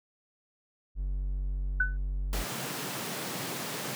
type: tone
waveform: triangle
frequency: 47.19 Hz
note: F#1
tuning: 35 cents sharp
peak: -27 dBFS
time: 0.95-2.45 s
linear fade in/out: 50 ms
type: tone with exponential decay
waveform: sine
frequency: 1500 Hz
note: F#6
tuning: 23 cents sharp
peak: -20 dBFS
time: 1.8-1.97 s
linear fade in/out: 5 ms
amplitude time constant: 36 ms
type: high-pass noise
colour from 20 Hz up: pink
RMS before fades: -36 dBFS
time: 2.33-3.95 s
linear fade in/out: 0 ms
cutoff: 120 Hz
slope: 48 dB/octave
effects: none